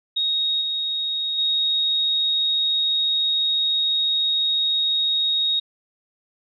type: tone with level steps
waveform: sine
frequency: 3754 Hz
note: A#7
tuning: 11 cents sharp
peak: -19 / -22 / -18 dBFS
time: 0.16-5.6 s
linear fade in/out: 10 ms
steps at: 0.61 / 1.38 s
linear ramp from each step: 5 ms
effects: none